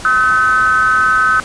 triangle ring-modulated tone, 119 Hz, A#2, 36 cents sharp, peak -4 dBFS, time 0.05-1.4 s, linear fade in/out 0 ms, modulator 1400 Hz, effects pink hiss -30 dBFS RMS until 1.44 s + resampled to 22050 Hz

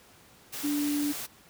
sine tone in noise, 291.5 Hz, D4, 13 cents flat, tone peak -26 dBFS, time 0.63-1.13 s, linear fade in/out 20 ms, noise white, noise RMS -37 dBFS, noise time 0.52-1.27 s, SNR +8 dB, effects pink hiss -56 dBFS RMS until 1.49 s + high-pass 80 Hz 12 dB/octave

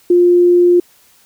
sine tone, 352.3 Hz, F4, 15 cents sharp, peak -6 dBFS, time 0.1-0.8 s, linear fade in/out 5 ms, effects white hiss -50 dBFS RMS until 1.25 s

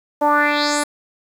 10% pulse tone with low-pass filter sweep, 293.7 Hz, D4, in tune, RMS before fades -17 dBFS, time 0.21-0.84 s, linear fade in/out 10 ms, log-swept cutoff 710 to 11000 Hz, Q 3.7, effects 7-bit

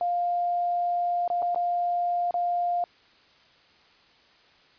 sine tone with dropouts, 702 Hz, F5, 9 cents sharp, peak -23 dBFS, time 0.01-2.84 s, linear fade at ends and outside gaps 1 ms, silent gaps 1.278-1.301 / 1.421-1.426 / 1.547-1.559 / 2.309-2.341 s, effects white hiss -58 dBFS RMS until 4.78 s + resampled to 11025 Hz

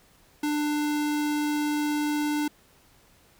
square tone, 297.2 Hz, D4, 21 cents sharp, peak -25 dBFS, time 0.43-2.48 s, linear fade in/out 5 ms, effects pink hiss -59 dBFS RMS until 3.39 s

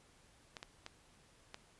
clicks, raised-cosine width 0.2 ms, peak -28 dBFS, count 4, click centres 0.568 / 0.629 / 0.864 / 1.544 s, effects pink hiss -66 dBFS RMS until 1.79 s + resampled to 24000 Hz

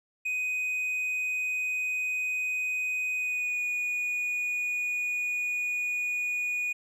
triangle tone with pitch glide, 2500 to 2460 Hz, D#7 to D#7, +8 to -20 cents, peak -26 dBFS, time 0.25-6.73 s, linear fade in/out 10 ms, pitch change -28 cents, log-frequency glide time 3.16-3.61 s, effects none

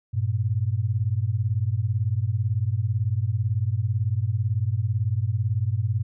sine beating tone pair, 98.7 / 116.7 Hz, G2 / A#2, +12 / +2 cents, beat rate 18 Hz, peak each -24 dBFS, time 0.13-6.03 s, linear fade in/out 20 ms, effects none

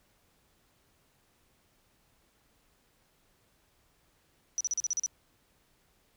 sine tone bursts, 5900 Hz, F#8, 6 cents flat, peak -27 dBFS, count 8, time 4.58-5.061 s, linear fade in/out 0 ms, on 26 ms, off 39 ms, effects pink hiss -69 dBFS RMS until 6.16 s

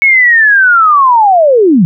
sine linear sweep, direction down, 2217 to 155.56 Hz, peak -3 dBFS, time 0.02-1.85 s, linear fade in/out 0 ms, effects none

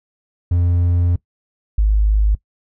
triangle / sine tone pair in turn, 87.31 / 52.13 Hz, F2 / G#1, 0 / +7 cents, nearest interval major sixth, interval 893 cents, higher first, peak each -11 dBFS, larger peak neither, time 0.51-1.16 / 1.78-2.35 s, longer first, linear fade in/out 5 ms, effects noise-tail reverb RT60 0.1 s tail -20 dB re dry

